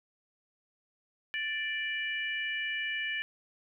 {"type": "harmonic tone", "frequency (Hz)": 587.3, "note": "D5", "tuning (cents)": 0, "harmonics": [3, 4, 5], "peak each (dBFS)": [-34, -36, -38], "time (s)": [1.34, 3.22], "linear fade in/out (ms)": 0, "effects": []}